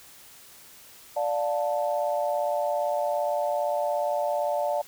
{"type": "chord", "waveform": "sine", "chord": "D minor", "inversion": "none", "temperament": "just", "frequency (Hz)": [587.3, 704.8, 881], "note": ["D5", "F5", "A5"], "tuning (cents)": [0, 16, 2], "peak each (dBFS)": [-26, -29, -31], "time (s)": [1.16, 4.82], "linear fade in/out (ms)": 10, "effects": ["white hiss -50 dBFS RMS until 4.87 s"]}